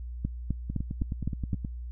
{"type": "two click trains", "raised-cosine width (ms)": 5, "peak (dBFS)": [-16, -20], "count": [6, 10], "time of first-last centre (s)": [[0.25, 1.532], [0.7, 1.648]], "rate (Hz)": [3.9, 9.49], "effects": ["noise-tail reverb RT60 0.1 s tail -25 dB re dry", "added 60 Hz sine -35 dBFS peak until 1.91 s"]}